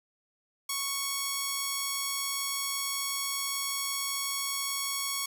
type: tone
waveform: 5% pulse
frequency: 1108.7 Hz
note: C#6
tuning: in tune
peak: -18 dBFS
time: 0.69-5.26 s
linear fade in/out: 5 ms
effects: none